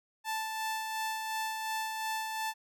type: tone with tremolo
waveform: sawtooth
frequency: 880 Hz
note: A5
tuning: in tune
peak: -28 dBFS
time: 0.24-2.54 s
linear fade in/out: 50 ms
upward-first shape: sine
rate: 2.8 Hz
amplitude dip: 35%
effects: none